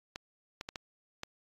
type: clicks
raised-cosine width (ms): 0.2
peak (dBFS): -21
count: 5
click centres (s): 0.159 / 0.611 / 0.689 / 0.758 / 1.234
effects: AAC 32 kbps